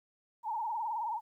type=tone with vibrato; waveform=sine; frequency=896 Hz; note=A5; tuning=31 cents sharp; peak=-32 dBFS; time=0.43-1.21 s; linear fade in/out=50 ms; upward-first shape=sine; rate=19 Hz; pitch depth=110 cents each way; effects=12-bit